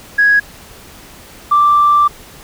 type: tone pair in turn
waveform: sine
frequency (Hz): 1661.2 / 1174.6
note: G#6 / D6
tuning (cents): 0 / 0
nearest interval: tritone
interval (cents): 600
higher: first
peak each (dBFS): -6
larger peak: neither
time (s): 0.18-0.4 / 1.51-2.08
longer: second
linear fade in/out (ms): 10
effects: tanh soft clip ceiling -2 dBFS + pink hiss -38 dBFS RMS until 2.43 s